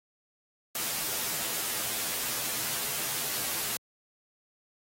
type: noise with comb filter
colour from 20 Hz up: white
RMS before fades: -32 dBFS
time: 0.75-3.77 s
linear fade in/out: 2 ms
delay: 11 ms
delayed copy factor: -0.85
effects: high-pass 80 Hz 12 dB/octave + AAC 48 kbps